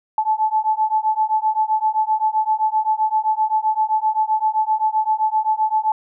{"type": "beating tone pair", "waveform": "sine", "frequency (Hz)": [864, 871.7], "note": ["A5", "A5"], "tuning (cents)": [-32, -16], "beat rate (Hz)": 7.7, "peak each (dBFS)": -19, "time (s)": [0.18, 5.92], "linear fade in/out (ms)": 2, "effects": []}